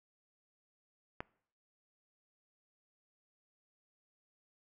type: click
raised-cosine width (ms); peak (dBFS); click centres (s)
0.5; -23; 1.205
effects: noise-tail reverb RT60 0.6 s tail -23 dB re dry